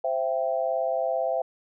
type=chord; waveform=sine; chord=C major; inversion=none; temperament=equal with one note detuned; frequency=523.3 / 666.1 / 784 Hz; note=C5 / E5 / G5; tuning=0 / +18 / 0 cents; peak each=-28 / -26 / -31 dBFS; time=0.04-1.42 s; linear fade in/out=5 ms; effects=none